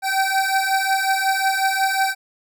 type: beating tone pair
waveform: 25% pulse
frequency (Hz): 770 / 775.5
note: G5 / G5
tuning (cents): -31 / -19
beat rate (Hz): 5.5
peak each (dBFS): -17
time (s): 0.02-2.15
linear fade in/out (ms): 50
effects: none